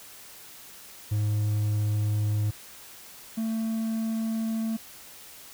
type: tone pair in turn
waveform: triangle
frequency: 105.4 / 223.3 Hz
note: G#2 / A3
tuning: +26 / +26 cents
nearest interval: octave + minor second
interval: 1300 cents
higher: second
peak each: -21 / -24 dBFS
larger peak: first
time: 1.11-2.51 / 3.37-4.77 s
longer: neither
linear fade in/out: 10 ms
effects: white hiss -47 dBFS RMS until 5.53 s